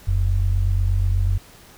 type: tone pair together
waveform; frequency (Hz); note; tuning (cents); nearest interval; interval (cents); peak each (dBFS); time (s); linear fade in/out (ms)
sine; 43.4 / 91.7; F1 / F#2; -10 / -15; octave + minor second; 1295; -19; 0.07-1.38; 10
effects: pink hiss -47 dBFS RMS until 1.77 s